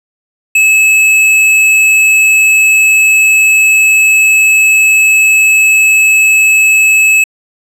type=tone; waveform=square; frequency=2594 Hz; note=E7; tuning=28 cents flat; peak=-5 dBFS; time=0.55-7.24 s; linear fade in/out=5 ms; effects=low-pass 12000 Hz 12 dB/octave